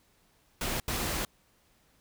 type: noise bursts at uneven times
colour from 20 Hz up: pink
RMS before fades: -32 dBFS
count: 2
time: 0.61-0.8 / 0.88-1.25 s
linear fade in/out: 2 ms
effects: pink hiss -67 dBFS RMS until 2 s